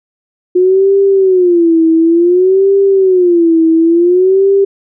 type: tone with vibrato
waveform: sine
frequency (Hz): 357.9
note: F4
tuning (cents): +42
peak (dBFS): -5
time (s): 0.55-4.65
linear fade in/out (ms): 10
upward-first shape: sine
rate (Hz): 0.56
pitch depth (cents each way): 170
effects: none